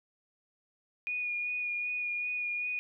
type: tone with vibrato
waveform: sine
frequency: 2451 Hz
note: D#7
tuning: 27 cents flat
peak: -31 dBFS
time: 1.07-2.79 s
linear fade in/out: 0 ms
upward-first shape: sine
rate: 2.6 Hz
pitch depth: 17 cents each way
effects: none